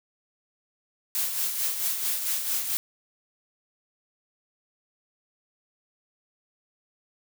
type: noise with tremolo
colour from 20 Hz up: blue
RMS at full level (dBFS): -26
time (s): 1.15-2.77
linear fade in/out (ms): 0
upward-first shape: sine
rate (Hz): 4.5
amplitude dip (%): 50
effects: none